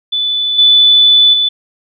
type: tone with level steps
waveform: sine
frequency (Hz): 3486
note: A7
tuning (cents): -17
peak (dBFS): -12 / -4 / -9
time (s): 0.12-1.49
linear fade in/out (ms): 10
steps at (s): 0.58 / 1.33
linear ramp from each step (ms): 10
effects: none